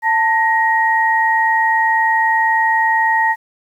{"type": "tone pair together", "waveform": "sine", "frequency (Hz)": [890, 1881.9], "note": ["A5", "A#6"], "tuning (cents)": [20, 16], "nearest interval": "octave + minor second", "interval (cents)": 1296, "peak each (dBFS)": [-14, -15], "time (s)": [0.02, 3.36], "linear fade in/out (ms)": 50, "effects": ["8-bit"]}